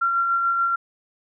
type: tone with tremolo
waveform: sine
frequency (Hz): 1372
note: F6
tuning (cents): -31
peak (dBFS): -17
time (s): 0.01-0.76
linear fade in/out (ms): 10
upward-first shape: sine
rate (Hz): 6.9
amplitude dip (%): 30
effects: none